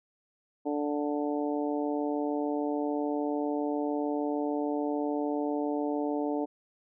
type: harmonic tone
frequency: 146.83 Hz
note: D3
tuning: in tune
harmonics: 2 / 3 / 4 / 5 / 6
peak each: -30 / -34 / -36 / -38 / -40 dBFS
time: 0.65-6.46 s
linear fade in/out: 20 ms
effects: none